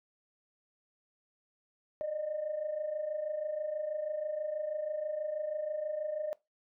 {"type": "tone pair together", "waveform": "sine", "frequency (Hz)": [588, 614.2], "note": ["D5", "D#5"], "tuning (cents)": [2, -23], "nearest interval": "minor second", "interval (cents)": 75, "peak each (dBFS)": [-38, -33], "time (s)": [2.01, 6.33], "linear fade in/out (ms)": 0, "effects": ["noise-tail reverb RT60 0.2 s tail -22 dB re dry", "tanh soft clip ceiling -27 dBFS"]}